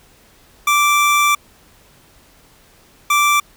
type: tone bursts at uneven times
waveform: 25% pulse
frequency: 1171 Hz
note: D6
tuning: 5 cents flat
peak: -8 dBFS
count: 2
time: 0.67-1.35 / 3.1-3.4 s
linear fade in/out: 5 ms
effects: pink hiss -50 dBFS RMS until 3.56 s